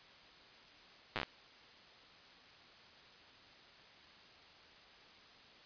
slowing click train, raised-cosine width 0.3 ms, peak -20 dBFS, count 7, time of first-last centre 1.16-1.232 s, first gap 8 ms, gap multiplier 1.16, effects white hiss -59 dBFS RMS until 5.65 s + resampled to 11025 Hz

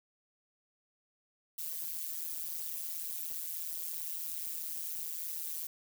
violet noise with amplitude modulation, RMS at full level -35 dBFS, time 1.58-5.67 s, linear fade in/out 5 ms, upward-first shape sine, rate 163 Hz, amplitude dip 100%, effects none

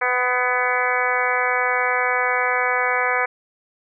harmonic tone with a mistuned harmonic, 249.9 Hz, B3, 21 cents sharp, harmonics 2 / 3 / 4 / 5 / 6 / 7 / 8 / 9, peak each -26 / -26 / -26 / -26 / -26 / -26 / -26 / -26 dBFS, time 0.01-3.26 s, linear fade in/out 10 ms, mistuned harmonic 7, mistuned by -28 cents, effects none

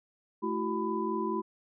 sine tone cluster, 217.8 / 334.4 / 378.8 / 999 Hz, A3 / E4 / F#4 / B5, -17 / +25 / +41 / +20 cents, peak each -35 / -34 / -34 / -34 dBFS, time 0.42-1.42 s, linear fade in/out 20 ms, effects none

